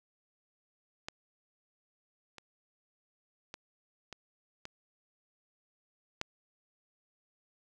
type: clicks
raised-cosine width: 0.2 ms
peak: -21 / -30 / -25 / -26 / -25 / -16 dBFS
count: 6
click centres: 1.085 / 2.383 / 3.541 / 4.127 / 4.654 / 6.214 s
effects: none